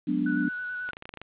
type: chord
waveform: sine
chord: G# half-diminished seventh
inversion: third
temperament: equal with one note detuned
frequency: 181.5 / 207.7 / 246.9 / 293.7 Hz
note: F#3 / G#3 / B3 / D4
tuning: -33 / 0 / 0 / 0 cents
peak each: -31 / -33 / -28 / -27 dBFS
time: 0.07-0.49 s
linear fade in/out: 10 ms
type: tone with vibrato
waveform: sine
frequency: 1480 Hz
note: F#6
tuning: in tune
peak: -31 dBFS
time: 0.26-0.91 s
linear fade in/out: 5 ms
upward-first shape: square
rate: 9.2 Hz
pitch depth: 13 cents each way
type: clicks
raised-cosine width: 0.3 ms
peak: -23 dBFS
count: 9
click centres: 0.89 / 0.933 / 0.969 / 1.024 / 1.055 / 1.092 / 1.139 / 1.173 / 1.216 s
effects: resampled to 8000 Hz + 9-bit

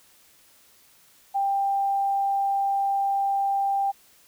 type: tone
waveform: sine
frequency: 791 Hz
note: G5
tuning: 15 cents sharp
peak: -21 dBFS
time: 1.34-3.92 s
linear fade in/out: 20 ms
effects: white hiss -57 dBFS RMS until 4.27 s

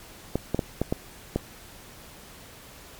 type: clicks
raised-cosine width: 2 ms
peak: -10 dBFS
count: 6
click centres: 0.356 / 0.546 / 0.592 / 0.816 / 0.925 / 1.36 s
effects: pink hiss -47 dBFS RMS until 2.99 s + MP3 96 kbps

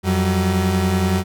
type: tone pair together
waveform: 35% pulse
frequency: 89.53 / 189.7 Hz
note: F2 / F#3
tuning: +44 / +43 cents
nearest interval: octave + minor second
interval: 1299 cents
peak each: -17 dBFS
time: 0.03-1.24 s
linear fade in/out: 50 ms
effects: none

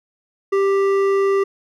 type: tone with hard clipping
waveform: sine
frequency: 393 Hz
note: G4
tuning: 4 cents sharp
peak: -16 dBFS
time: 0.52-1.44 s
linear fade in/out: 10 ms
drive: 10 dB
effects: none

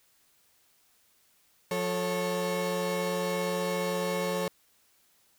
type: tone cluster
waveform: 35% pulse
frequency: 178.5 / 438.9 / 548 Hz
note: F3 / A4 / C#5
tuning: +38 / -4 / -20 cents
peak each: -32 / -31 / -30 dBFS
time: 1.71-4.48 s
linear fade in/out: 2 ms
effects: white hiss -66 dBFS RMS until 5.38 s

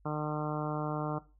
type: harmonic tone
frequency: 151.3 Hz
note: D#3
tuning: 48 cents flat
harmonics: 1 / 2 / 3 / 4 / 5 / 6 / 7 / 8 / 9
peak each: -35 / -38 / -40 / -41 / -42 / -43 / -43 / -44 / -45 dBFS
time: 0.05-1.19 s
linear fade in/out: 10 ms
effects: noise-tail reverb RT60 0.3 s tail -17 dB re dry + added 50 Hz sine -60 dBFS peak until 1.39 s

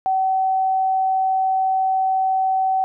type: tone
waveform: sine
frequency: 761 Hz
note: F#5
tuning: 48 cents sharp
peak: -16 dBFS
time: 0.06-2.84 s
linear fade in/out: 0 ms
effects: none

